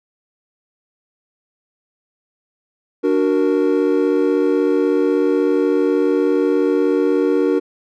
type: chord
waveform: triangle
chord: D augmented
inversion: none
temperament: equal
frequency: 293.7 / 370 / 466.2 Hz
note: D4 / F#4 / A#4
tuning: 0 / 0 / 0 cents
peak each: -16 dBFS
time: 3.03-7.6 s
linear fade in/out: 20 ms
effects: none